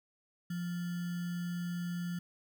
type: tone with sample-and-hold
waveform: sine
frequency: 174.61 Hz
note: F3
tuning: in tune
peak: -34 dBFS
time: 0.5-2.19 s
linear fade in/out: 5 ms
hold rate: 1575 Hz
effects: none